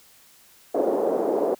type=band-pass noise; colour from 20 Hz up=white; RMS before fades=-23 dBFS; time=0.74-1.55 s; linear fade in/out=10 ms; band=320 to 580 Hz; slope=24 dB/octave; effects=white hiss -54 dBFS RMS until 1.59 s